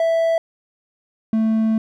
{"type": "tone pair in turn", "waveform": "triangle", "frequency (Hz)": [659.3, 221.1], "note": ["E5", "A3"], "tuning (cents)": [0, 9], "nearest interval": "octave + perfect fifth", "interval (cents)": 1891, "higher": "first", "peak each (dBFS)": -13, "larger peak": "neither", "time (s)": [[0, 0.38], [1.33, 1.78]], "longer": "second", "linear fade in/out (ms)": 2, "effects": []}